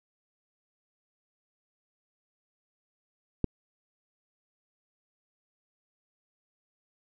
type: click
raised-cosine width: 3 ms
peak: -12 dBFS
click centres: 3.443 s
effects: none